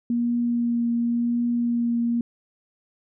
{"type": "tone with vibrato", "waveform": "sine", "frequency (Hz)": 236.9, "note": "A#3", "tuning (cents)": 28, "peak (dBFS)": -20, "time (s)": [0.1, 2.21], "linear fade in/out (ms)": 2, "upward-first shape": "triangle", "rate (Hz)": 0.92, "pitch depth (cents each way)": 15, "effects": []}